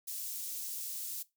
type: high-pass noise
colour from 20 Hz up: white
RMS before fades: -40 dBFS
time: 0.07-1.23 s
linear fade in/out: 10 ms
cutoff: 6000 Hz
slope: 12 dB/octave
effects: noise-tail reverb RT60 0.2 s tail -19 dB re dry